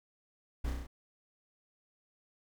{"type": "noise with echo", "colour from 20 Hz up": "brown", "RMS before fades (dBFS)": -34, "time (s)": [0.64, 0.71], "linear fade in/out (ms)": 10, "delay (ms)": 32, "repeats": 5, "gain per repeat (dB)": -2, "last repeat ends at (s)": 0.87, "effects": []}